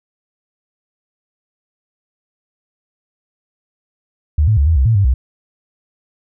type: tone with pitch steps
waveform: sine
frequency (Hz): 75.2 / 107.9 / 71.2 / 81.4 / 65.9 / 113.5 / 99.1 / 63.4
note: D2 / A2 / C#2 / E2 / C2 / A#2 / G2 / B1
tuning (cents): +42 / -33 / +47 / -21 / +13 / -46 / +19 / +46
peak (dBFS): -9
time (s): 4.38-5.14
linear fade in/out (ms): 5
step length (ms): 95
effects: none